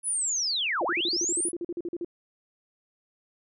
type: linear two-way sweep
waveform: sine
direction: down then up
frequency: 10430 to 453.3 to 10430 Hz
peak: -25 dBFS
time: 0.03-1.52 s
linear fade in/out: 50 ms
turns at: 0.84 s
type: tone bursts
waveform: sine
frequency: 345 Hz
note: F4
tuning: 21 cents flat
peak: -29 dBFS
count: 16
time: 0.81-2.047 s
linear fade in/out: 2 ms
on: 37 ms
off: 43 ms
effects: none